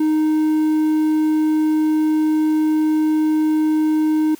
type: tone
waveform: triangle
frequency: 310 Hz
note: D#4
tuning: 6 cents flat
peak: -12 dBFS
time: 0-4.35 s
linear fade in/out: 5 ms
effects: white hiss -46 dBFS RMS until 4.39 s